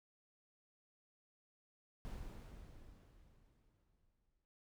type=noise with exponential decay; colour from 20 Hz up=brown; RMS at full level=-45 dBFS; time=2.05-4.45 s; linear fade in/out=0 ms; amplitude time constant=520 ms; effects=none